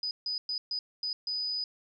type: tone bursts at uneven times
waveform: sine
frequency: 4978 Hz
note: D#8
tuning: in tune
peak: -30 dBFS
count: 6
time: 0.03-0.11 / 0.26-0.38 / 0.49-0.58 / 0.71-0.79 / 1.03-1.13 / 1.27-1.64 s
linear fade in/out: 2 ms
effects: none